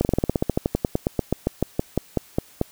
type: slowing click train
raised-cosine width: 2 ms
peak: -6 dBFS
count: 25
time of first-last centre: 0.01-2.614 s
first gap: 39 ms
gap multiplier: 1.08
effects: white hiss -51 dBFS RMS until 2.71 s